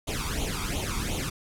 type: noise with flanger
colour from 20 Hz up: pink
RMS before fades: -30 dBFS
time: 0.07-1.3 s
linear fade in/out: 10 ms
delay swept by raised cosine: 0.29 to 0.88 ms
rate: 2.8 Hz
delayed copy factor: +0.8
effects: low-pass 12000 Hz 12 dB/octave